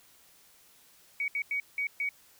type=tone bursts at uneven times; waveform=sine; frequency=2253 Hz; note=C#7; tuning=28 cents sharp; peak=-28 dBFS; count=5; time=1.2-1.28 / 1.35-1.42 / 1.51-1.6 / 1.78-1.87 / 2-2.09 s; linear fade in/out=2 ms; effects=white hiss -60 dBFS RMS until 2.39 s